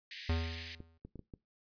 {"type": "high-pass noise", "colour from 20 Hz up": "pink", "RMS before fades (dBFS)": -44, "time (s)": [0.11, 0.75], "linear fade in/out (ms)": 2, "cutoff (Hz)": 1700, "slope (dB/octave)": 96}
{"type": "tone with exponential decay", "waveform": "square", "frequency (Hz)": 82.1, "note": "E2", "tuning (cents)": -6, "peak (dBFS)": -29, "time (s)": [0.29, 0.98], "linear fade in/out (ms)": 5, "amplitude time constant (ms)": 150}
{"type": "clicks", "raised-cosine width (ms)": 3, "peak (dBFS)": -34, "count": 5, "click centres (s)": [0.804, 1.05, 1.157, 1.193, 1.338]}
{"effects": ["noise-tail reverb RT60 0.2 s tail -21 dB re dry", "resampled to 11025 Hz"]}